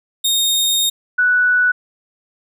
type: tone pair in turn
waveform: sawtooth / sine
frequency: 3699 / 1479.9 Hz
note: A#7 / F#6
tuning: -14 / 0 cents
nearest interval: octave + major third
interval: 1586 cents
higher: first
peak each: -11 dBFS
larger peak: neither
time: 0.24-0.9 / 1.18-1.72 s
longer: first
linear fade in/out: 10 ms
effects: none